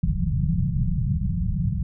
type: low-pass noise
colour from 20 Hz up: white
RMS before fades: -23 dBFS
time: 0.03-1.83 s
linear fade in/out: 5 ms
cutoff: 190 Hz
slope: 96 dB/octave
effects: none